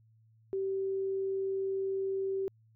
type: tone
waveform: sine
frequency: 386.7 Hz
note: G4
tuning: 24 cents flat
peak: -30 dBFS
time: 0.53-2.48 s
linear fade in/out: 0 ms
effects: added 111 Hz sine -61 dBFS peak until 2.75 s